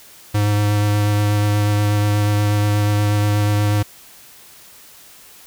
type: tone with vibrato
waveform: square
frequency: 103.83 Hz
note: G#2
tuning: in tune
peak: -15 dBFS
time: 0.34-3.83 s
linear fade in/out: 10 ms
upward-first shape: sine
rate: 8.3 Hz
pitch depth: 12 cents each way
effects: white hiss -44 dBFS RMS until 5.46 s